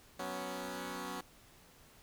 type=chord; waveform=10% pulse; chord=F# suspended fourth; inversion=none; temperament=equal; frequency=185 / 246.9 / 277.2 Hz; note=F#3 / B3 / C#4; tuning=0 / 0 / 0 cents; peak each=-36 / -36 / -35 dBFS; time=0.19-1.21 s; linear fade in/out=5 ms; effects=pink hiss -61 dBFS RMS until 2.02 s